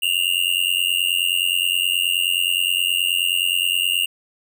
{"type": "tone with amplitude modulation", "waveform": "square", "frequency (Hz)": 2819, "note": "F7", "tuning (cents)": 16, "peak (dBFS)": -14, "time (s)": [0.02, 4.06], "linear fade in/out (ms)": 10, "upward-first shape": "sine", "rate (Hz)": 89.5, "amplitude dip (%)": 100, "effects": []}